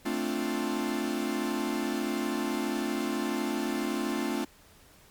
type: chord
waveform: 45% pulse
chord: D minor seventh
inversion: second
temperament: equal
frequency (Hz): 220 / 261.6 / 293.7 / 349.2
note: A3 / C4 / D4 / F4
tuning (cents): 0 / 0 / 0 / 0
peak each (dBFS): -34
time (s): 0.05-4.45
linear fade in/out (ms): 10
effects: pink hiss -57 dBFS RMS until 5.1 s + MP3 96 kbps